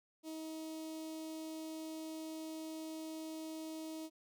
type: tone with notch filter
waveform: sawtooth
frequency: 317.3 Hz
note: D#4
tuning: 34 cents sharp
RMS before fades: -45 dBFS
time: 0.23-4.1 s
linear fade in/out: 50 ms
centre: 1600 Hz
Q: 0.53
effects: none